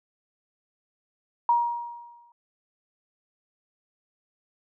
sine tone with exponential decay, 948 Hz, A#5, 29 cents sharp, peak -16 dBFS, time 1.49-2.32 s, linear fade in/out 2 ms, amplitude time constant 180 ms, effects none

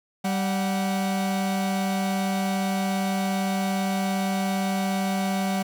45% pulse tone pair together, 194.37 / 740 Hz, G3 / F#5, -14 / 0 cents, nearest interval octave + major seventh, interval 2314 cents, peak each -24 / -30 dBFS, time 0.24-5.63 s, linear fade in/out 10 ms, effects none

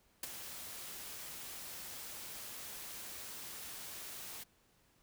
white noise with ADSR envelope, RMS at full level -37 dBFS, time 0.23-4.44 s, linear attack 4 ms, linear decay 19 ms, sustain -10 dB, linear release 13 ms, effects pink hiss -71 dBFS RMS until 5.02 s

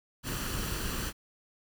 pink noise with comb filter, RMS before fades -34 dBFS, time 0.23-1.13 s, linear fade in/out 50 ms, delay 0.68 ms, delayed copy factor +0.5, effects none

